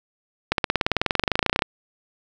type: accelerating click train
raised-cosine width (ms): 0.3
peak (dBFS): -3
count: 26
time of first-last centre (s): 0.52-1.622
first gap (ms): 62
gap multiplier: 0.97
effects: none